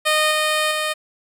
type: tone with level steps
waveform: 10% pulse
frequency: 615 Hz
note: D#5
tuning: 20 cents flat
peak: -7 / -9 / -12 dBFS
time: 0.05-0.94 s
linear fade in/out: 20 ms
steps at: 0.31 / 0.71 s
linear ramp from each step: 5 ms
effects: resampled to 32000 Hz